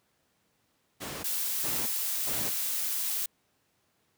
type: noise bursts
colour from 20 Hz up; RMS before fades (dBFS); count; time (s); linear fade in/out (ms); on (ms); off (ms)
pink; -37; 3; 1-2.5; 20; 240; 390
type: noise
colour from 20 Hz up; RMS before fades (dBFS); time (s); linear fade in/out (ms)
blue; -31; 1.24-3.26; 5
effects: pink hiss -72 dBFS RMS until 4.17 s + high-pass 100 Hz 12 dB/octave